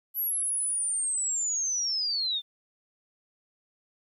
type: linear sweep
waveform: sine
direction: down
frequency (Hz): 11840 to 3520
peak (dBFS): -26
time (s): 0.14-2.42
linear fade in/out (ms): 50
effects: 11-bit